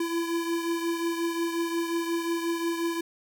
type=beating tone pair; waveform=square; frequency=335.5 / 341.1 Hz; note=E4 / F4; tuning=+31 / -41 cents; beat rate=5.6 Hz; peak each=-28 / -35 dBFS; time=0-3.01 s; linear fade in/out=5 ms; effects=none